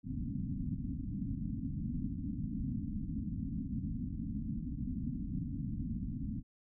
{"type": "low-pass noise", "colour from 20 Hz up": "white", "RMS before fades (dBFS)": -38, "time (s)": [0.03, 6.43], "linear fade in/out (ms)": 50, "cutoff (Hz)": 280, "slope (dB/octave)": 96, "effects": []}